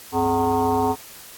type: tone with frequency modulation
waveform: sine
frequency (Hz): 588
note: D5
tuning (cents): +2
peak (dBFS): -17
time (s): 0.12-0.96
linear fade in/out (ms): 50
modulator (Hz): 164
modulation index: 2.5
effects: white hiss -42 dBFS RMS until 1.37 s + AAC 64 kbps